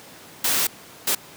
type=noise bursts at uneven times; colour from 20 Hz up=white; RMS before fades=-21 dBFS; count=2; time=0.44-0.67 / 1.07-1.15 s; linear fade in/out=5 ms; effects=pink hiss -44 dBFS RMS until 1.36 s + high-pass 150 Hz 12 dB/octave